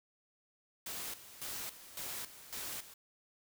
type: noise with tremolo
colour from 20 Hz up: white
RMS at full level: -42 dBFS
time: 0.86-2.94 s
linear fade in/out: 5 ms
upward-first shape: square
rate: 1.8 Hz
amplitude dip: 75%
effects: none